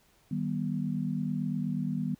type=chord; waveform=sine; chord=Eb augmented; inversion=none; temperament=just; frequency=155.56 / 194.45 / 243.1 Hz; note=Eb3 / G3 / B3; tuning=0 / -14 / -27 cents; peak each=-33 dBFS; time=0.31-2.15 s; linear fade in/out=5 ms; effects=pink hiss -65 dBFS RMS until 2.19 s